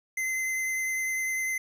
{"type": "tone with vibrato", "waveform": "square", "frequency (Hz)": 2060, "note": "C7", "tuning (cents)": -28, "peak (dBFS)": -28, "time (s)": [0.17, 1.58], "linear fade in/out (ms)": 5, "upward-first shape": "triangle", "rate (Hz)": 10, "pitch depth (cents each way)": 16, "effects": []}